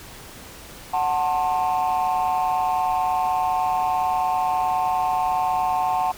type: chord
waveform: sine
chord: F# diminished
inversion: none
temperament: just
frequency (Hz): 740 / 888 / 1065.6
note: F#5 / A5 / C6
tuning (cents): 0 / +16 / +31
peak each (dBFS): -20 / -22 / -26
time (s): 0.93-6.12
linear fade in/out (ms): 10
effects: tanh soft clip ceiling -15 dBFS + pink hiss -41 dBFS RMS until 6.17 s